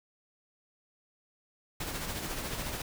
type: noise with tremolo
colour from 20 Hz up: pink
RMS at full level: -35 dBFS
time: 1.8-2.82 s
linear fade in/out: 5 ms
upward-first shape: sine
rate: 14 Hz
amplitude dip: 40%
effects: none